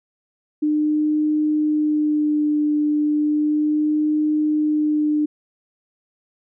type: tone with vibrato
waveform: sine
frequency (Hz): 301.4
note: D4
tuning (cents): +45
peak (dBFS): -16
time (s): 0.62-5.26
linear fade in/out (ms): 10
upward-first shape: sine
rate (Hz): 0.34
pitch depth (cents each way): 16
effects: none